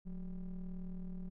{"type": "ring-modulated tone", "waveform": "triangle", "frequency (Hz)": 100.1, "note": "G2", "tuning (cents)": 37, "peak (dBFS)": -35, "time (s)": [0.05, 1.3], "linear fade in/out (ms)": 20, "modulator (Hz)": 80.6, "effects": []}